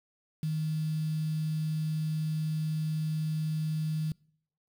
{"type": "tone with quantisation", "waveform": "sine", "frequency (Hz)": 156, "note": "D#3", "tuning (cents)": 5, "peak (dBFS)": -28, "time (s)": [0.43, 4.12], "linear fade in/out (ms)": 2, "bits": 8, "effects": ["noise-tail reverb RT60 0.7 s tail -26 dB re dry"]}